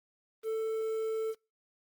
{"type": "tone with quantisation", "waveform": "triangle", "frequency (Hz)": 442.8, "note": "A4", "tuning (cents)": 11, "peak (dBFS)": -28, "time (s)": [0.43, 1.35], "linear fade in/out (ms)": 50, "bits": 9, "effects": ["noise-tail reverb RT60 0.3 s tail -26 dB re dry", "Opus 24 kbps"]}